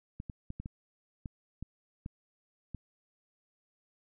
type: clicks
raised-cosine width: 5 ms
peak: -27 dBFS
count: 9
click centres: 0.201 / 0.298 / 0.504 / 0.6 / 0.659 / 1.258 / 1.626 / 2.061 / 2.747 s
effects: none